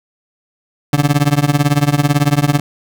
30% pulse tone with tremolo, 144.8 Hz, D3, 24 cents flat, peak -4 dBFS, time 0.93-2.6 s, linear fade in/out 2 ms, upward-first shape triangle, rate 18 Hz, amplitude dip 100%, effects none

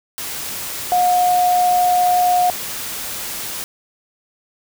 sine tone in noise, 720 Hz, F#5, 47 cents flat, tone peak -12 dBFS, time 0.92-2.5 s, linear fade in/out 0 ms, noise white, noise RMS -27 dBFS, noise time 0.18-3.64 s, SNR +12 dB, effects none

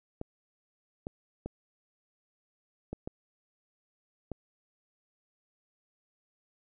clicks, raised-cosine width 2 ms, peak -23 dBFS, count 6, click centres 0.214 / 1.069 / 1.46 / 2.93 / 3.075 / 4.317 s, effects none

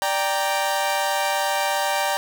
sawtooth chord, G minor, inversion second, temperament equal, 587.3 / 784 / 932.3 Hz, D5 / G5 / Bb5, 0 / 0 / 0 cents, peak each -22 / -20 / -22 dBFS, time 0.02-2.17 s, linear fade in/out 0 ms, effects none

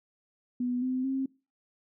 sine tone with pitch steps, 246.9 / 256.6 / 266.8 Hz, B3 / C4 / C4, 0 / -34 / +34 cents, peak -27 dBFS, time 0.6-1.26 s, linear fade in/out 5 ms, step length 220 ms, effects noise-tail reverb RT60 0.3 s tail -22 dB re dry

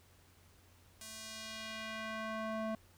square tone with band-pass filter sweep, 220 Hz, A3, in tune, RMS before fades -42 dBFS, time 1.01-2.75 s, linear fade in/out 2 ms, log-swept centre 8900 to 620 Hz, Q 0.92, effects added 89 Hz sine -65 dBFS peak until 2.97 s + pink hiss -66 dBFS RMS until 2.97 s

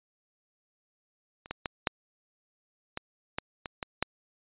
clicks, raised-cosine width 0.3 ms, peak -30 / -17 / -14 / -9 / -18 / -14 / -19 / -17 / -10 dBFS, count 9, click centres 1.459 / 1.51 / 1.658 / 1.872 / 2.974 / 3.385 / 3.658 / 3.828 / 4.026 s, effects resampled to 8000 Hz

